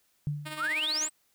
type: tone with exponential decay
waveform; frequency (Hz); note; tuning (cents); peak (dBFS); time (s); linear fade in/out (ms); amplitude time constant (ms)
sine; 146.83; D3; 0; -25; 0.27-0.73; 0; 100
type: tone with tremolo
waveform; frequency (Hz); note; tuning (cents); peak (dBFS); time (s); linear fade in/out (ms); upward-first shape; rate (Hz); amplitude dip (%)
5% pulse; 308.4; D#4; -15; -23; 0.45-1.09; 20; triangle; 16; 60
type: exponential sweep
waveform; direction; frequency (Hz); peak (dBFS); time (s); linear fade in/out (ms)
sine; up; 1125 to 8480; -27; 0.57-1.1; 50
effects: white hiss -70 dBFS RMS until 1.34 s